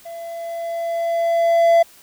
triangle tone with level ramp, 674 Hz, E5, 38 cents sharp, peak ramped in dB -29 to -7 dBFS, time 0.05-1.83 s, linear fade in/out 10 ms, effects white hiss -48 dBFS RMS until 2.02 s

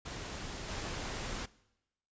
pink noise with level steps, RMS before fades -42 / -39 dBFS, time 0.05-1.46 s, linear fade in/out 10 ms, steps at 0.68 s, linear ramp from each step 5 ms, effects noise-tail reverb RT60 0.9 s tail -21 dB re dry + resampled to 16000 Hz

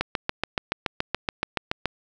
click train, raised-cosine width 0.3 ms, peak -7 dBFS, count 14, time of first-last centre 0.01-1.857 s, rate 7.04 Hz, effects none

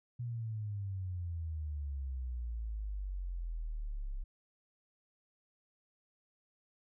sine exponential sweep, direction down, 122.5 to 32.7 Hz, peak -36 dBFS, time 0.19-4.24 s, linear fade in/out 10 ms, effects none

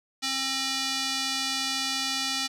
square tone with band-pass filter, 267.2 Hz, C4, 36 cents sharp, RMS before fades -29 dBFS, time 0.22-2.48 s, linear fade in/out 20 ms, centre 4600 Hz, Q 1.5, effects none

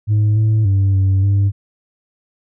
sine tone with pitch steps, 105.9 / 108.9 / 97.7 / 96.1 / 99.5 Hz, G#2 / A2 / G2 / G2 / G2, +34 / -17 / -5 / -34 / +26 cents, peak -8 dBFS, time 0.07-1.52 s, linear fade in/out 50 ms, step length 290 ms, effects tanh soft clip ceiling -10 dBFS

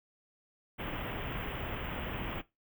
pink band-stop noise, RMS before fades -38 dBFS, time 0.78-2.42 s, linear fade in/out 20 ms, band 3300 to 16000 Hz, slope 96 dB/octave, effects noise-tail reverb RT60 0.2 s tail -18 dB re dry

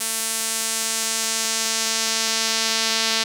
sawtooth tone with band-pass filter sweep, 223.8 Hz, A3, 30 cents sharp, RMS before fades -23 dBFS, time 0-3.24 s, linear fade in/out 10 ms, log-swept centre 9600 to 4600 Hz, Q 1.4, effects none

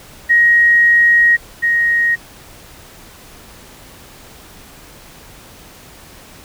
sine tone pair in turn, 1885 / 1876.1 Hz, A#6 / A#6, +19 / +11 cents, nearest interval unison, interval 8 cents, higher first, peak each -7 / -11 dBFS, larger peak first, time 0.29-1.37 / 1.62-2.16 s, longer first, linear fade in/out 20 ms, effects pink hiss -40 dBFS RMS until 6.44 s

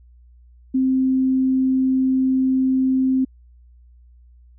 sine tone, 261.6 Hz, C4, in tune, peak -15 dBFS, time 0.74-3.25 s, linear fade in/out 10 ms, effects added 60 Hz sine -46 dBFS peak until 4.58 s

